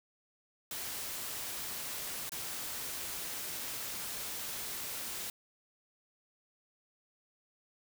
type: noise with dropouts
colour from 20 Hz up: white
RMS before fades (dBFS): -40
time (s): 0.71-5.3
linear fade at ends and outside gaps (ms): 2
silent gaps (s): 2.294-2.319
effects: none